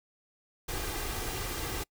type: noise with comb filter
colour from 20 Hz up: pink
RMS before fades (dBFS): -35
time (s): 0.68-1.84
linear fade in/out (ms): 10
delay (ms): 2.5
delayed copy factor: +0.5
effects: noise-tail reverb RT60 0.1 s tail -26 dB re dry